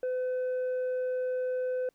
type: tone with tanh clipping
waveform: sine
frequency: 507 Hz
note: B4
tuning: 45 cents sharp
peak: -29 dBFS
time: 0.03-1.89 s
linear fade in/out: 2 ms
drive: 3 dB
effects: pink hiss -74 dBFS RMS until 1.94 s